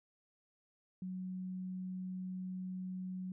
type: tone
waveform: sine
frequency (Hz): 185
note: F#3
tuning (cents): 0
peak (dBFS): -39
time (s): 1.02-3.32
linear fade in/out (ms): 2
effects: none